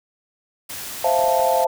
white noise, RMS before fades -32 dBFS, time 0.69-1.65 s, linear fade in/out 10 ms
sine chord, F major seventh, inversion second, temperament equal, 523.3 / 659.3 / 698.5 / 880 Hz, C5 / E5 / F5 / A5, 0 / 0 / 0 / 0 cents, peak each -21 dBFS, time 1.04-1.67 s, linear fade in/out 5 ms
clicks, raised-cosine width 2 ms, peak -28 dBFS, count 4, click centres 1.192 / 1.239 / 1.282 / 1.396 s
effects none

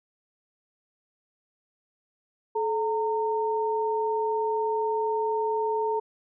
sine tone pair together, 432.3 / 916 Hz, A4 / A#5, -31 / -31 cents, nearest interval octave + minor second, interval 1300 cents, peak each -26 / -27 dBFS, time 2.55-6 s, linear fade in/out 10 ms, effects none

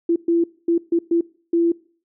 sine tone bursts at uneven times, 337.8 Hz, E4, 42 cents sharp, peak -14 dBFS, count 6, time 0.09-0.16 / 0.28-0.44 / 0.68-0.78 / 0.92-0.99 / 1.11-1.21 / 1.53-1.72 s, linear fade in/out 5 ms, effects noise-tail reverb RT60 0.5 s tail -23 dB re dry

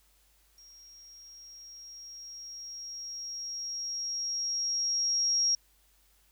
sine tone with level ramp, 5600 Hz, F8, 4 cents sharp, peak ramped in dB -52 to -23 dBFS, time 0.58-5.55 s, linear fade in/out 2 ms, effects added 50 Hz sine -67 dBFS peak until 6.31 s + white hiss -67 dBFS RMS until 6.31 s

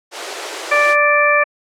pink high-pass noise, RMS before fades -28 dBFS, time 0.11-0.96 s, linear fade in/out 50 ms, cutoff 350 Hz, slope 48 dB/octave
harmonic tone, 587 Hz, D5, 1 cent flat, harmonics 1 / 2 / 3 / 4, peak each -16 / -16 / -16 / -16 dBFS, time 0.71-1.44 s, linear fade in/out 10 ms
effects low-pass 8000 Hz 12 dB/octave + AAC 64 kbps

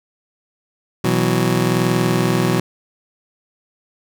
25% pulse chord, B suspended fourth, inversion none, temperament just, 123.47 / 164.63 / 185.21 Hz, B2 / E3 / F#3, 0 / -2 / +2 cents, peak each -16 dBFS, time 1.04-2.6 s, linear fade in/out 5 ms, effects none

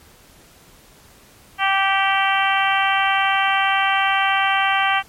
harmonic tone with a mistuned harmonic, 389.7 Hz, G4, 10 cents flat, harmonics 2 / 3 / 4 / 5 / 6 / 7 / 8, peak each -20 / -22 / -23 / -24 / -25 / -25 / -26 dBFS, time 1.58-5.03 s, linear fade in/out 50 ms, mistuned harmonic 6, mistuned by -15 cents, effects pink hiss -49 dBFS RMS until 5.08 s + MP3 64 kbps

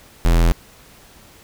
square tone, 42.07 Hz, E1, 36 cents sharp, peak -12 dBFS, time 0.25-0.52 s, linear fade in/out 0 ms, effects pink hiss -47 dBFS RMS until 1.43 s

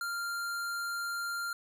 square tone, 1392 Hz, F6, 6 cents flat, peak -34 dBFS, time 0.01-1.53 s, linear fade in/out 2 ms, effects none

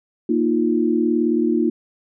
sine chord, Bb suspended fourth, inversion none, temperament just, 233.1 / 310.8 / 349.6 Hz, Bb3 / Eb4 / F4, 0 / -2 / +2 cents, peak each -20 dBFS, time 0.29-1.7 s, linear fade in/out 5 ms, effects none

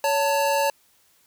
square tone pair together, 562 / 892.1 Hz, C#5 / A5, +24 / +24 cents, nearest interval minor sixth, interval 800 cents, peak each -23 dBFS, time 0.04-0.7 s, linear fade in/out 2 ms, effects white hiss -61 dBFS RMS until 1.26 s

